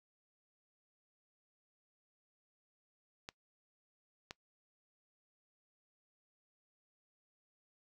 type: clicks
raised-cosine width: 0.2 ms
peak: -26 dBFS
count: 2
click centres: 3.289 / 4.309 s
effects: noise-tail reverb RT60 0.1 s tail -22 dB re dry